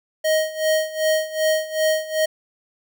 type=tone with tremolo; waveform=square; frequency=627 Hz; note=D#5; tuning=13 cents sharp; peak=-16 dBFS; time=0.24-2.26 s; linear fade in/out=10 ms; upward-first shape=sine; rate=2.6 Hz; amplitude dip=85%; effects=none